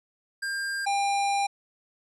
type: tone pair in turn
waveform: square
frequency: 1600 / 800 Hz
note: G6 / G5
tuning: +35 / +35 cents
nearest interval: octave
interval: 1200 cents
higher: first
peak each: -29 / -24 dBFS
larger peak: second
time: 0.42-0.86 / 0.86-1.47 s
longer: second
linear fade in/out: 10 ms
effects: resampled to 24000 Hz